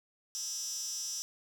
15% pulse tone with high-pass filter, 324.4 Hz, E4, 28 cents flat, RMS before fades -38 dBFS, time 0.35-1.22 s, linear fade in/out 0 ms, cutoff 6000 Hz, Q 8.1, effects none

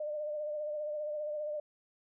sine tone with vibrato, 601 Hz, D5, 40 cents sharp, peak -34 dBFS, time 0-1.6 s, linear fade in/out 5 ms, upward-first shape sine, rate 15 Hz, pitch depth 34 cents each way, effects none

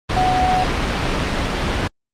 sine tone in noise, 740 Hz, F#5, in tune, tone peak -15 dBFS, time 0.16-0.64 s, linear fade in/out 10 ms, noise pink, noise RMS -19 dBFS, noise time 0.09-1.88 s, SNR +1 dB, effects low-pass 4000 Hz 12 dB/octave + Opus 32 kbps

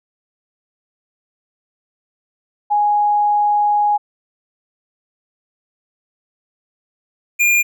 sine / square tone pair in turn, 830 / 2409 Hz, G#5 / D7, -1 / +43 cents, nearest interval octave + tritone, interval 1844 cents, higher second, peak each -12 dBFS, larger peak neither, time 2.7-3.98 / 7.39-7.63 s, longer first, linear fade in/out 20 ms, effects none

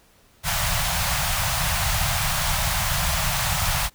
pink band-stop noise, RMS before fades -23 dBFS, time 0.43-3.9 s, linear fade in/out 50 ms, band 170 to 630 Hz, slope 48 dB/octave, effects pink hiss -57 dBFS RMS until 3.94 s

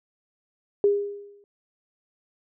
sine tone with exponential decay, 406 Hz, G#4, 39 cents flat, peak -14 dBFS, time 0.84-1.44 s, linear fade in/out 1 ms, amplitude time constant 130 ms, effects none

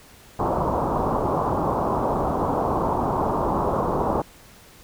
white low-pass noise, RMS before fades -23 dBFS, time 0.39-4.22 s, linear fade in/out 5 ms, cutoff 1100 Hz, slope 48 dB/octave, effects pink hiss -49 dBFS RMS until 4.83 s

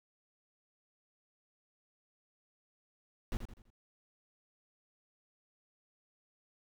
brown noise with echo, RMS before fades -34 dBFS, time 3.32-3.37 s, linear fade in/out 0 ms, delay 83 ms, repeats 4, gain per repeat -8 dB, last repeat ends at 3.702 s, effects none

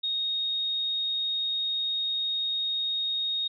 sine tone, 3729 Hz, A#7, in tune, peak -26 dBFS, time 0.03-3.48 s, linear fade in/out 10 ms, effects none

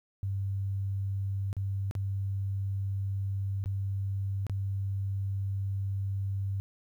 sine tone with dropouts, 98 Hz, G2, in tune, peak -29 dBFS, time 0.23-6.6 s, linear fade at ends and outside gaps 0 ms, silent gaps 1.529-1.567 / 1.911-1.952 / 3.64-3.659 / 4.467-4.497 s, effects 11-bit

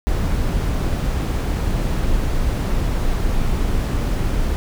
brown noise, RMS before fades -19 dBFS, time 0.07-4.56 s, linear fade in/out 0 ms, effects none

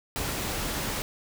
pink noise, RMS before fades -31 dBFS, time 0.16-1.02 s, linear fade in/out 0 ms, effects none

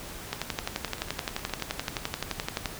two click trains, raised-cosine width 0.2 ms, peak -22 / -11 dBFS, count 10 / 28, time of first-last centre 0.88-1.804 / 0.33-2.658 s, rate 9.74 / 11.6 Hz, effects pink hiss -41 dBFS RMS until 2.79 s

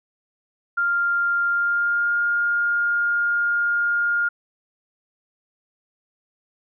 sine tone with pitch glide, 1396.9 to 1413.9 Hz, F6 to F6, 0 to +21 cents, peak -18 dBFS, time 0.77-4.29 s, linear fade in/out 10 ms, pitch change +21 cents, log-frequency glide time 1.49-2.14 s, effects none

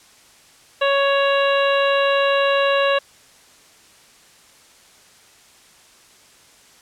harmonic tone, 556 Hz, C#5, 5 cents sharp, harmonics 1 / 2 / 3 / 4 / 5 / 6 / 7, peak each -17 / -22 / -24 / -35 / -24 / -34 / -29 dBFS, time 0.81-2.99 s, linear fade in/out 10 ms, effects white hiss -50 dBFS RMS until 6.81 s + low-pass 9000 Hz 12 dB/octave

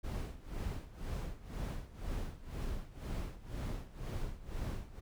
brown noise with tremolo, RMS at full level -37 dBFS, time 0.03-5.01 s, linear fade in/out 20 ms, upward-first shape sine, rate 2 Hz, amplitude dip 85%, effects none

